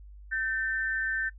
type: tone pair together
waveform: sine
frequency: 1545 / 1790.9 Hz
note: G6 / A6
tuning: -26 / +30 cents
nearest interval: minor third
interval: 256 cents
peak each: -30 / -30 dBFS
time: 0.31-1.3 s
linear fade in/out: 20 ms
effects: noise-tail reverb RT60 0.1 s tail -24 dB re dry + added 50 Hz sine -45 dBFS peak until 1.38 s